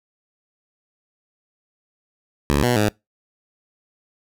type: tone with pitch steps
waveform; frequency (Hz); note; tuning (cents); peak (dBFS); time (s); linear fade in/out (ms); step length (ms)
10% pulse; 71.4 / 122.5 / 105.5; D2 / B2 / G#2; -48 / -14 / +28; -8; 2.5-2.89; 0; 130
effects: noise-tail reverb RT60 0.2 s tail -25 dB re dry